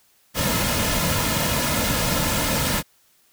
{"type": "noise with comb filter", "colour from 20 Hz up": "pink", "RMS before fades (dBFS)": -22, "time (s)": [0.34, 2.83], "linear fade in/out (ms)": 50, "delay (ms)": 2.6, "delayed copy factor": -0.6, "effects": ["white hiss -60 dBFS RMS until 3.32 s"]}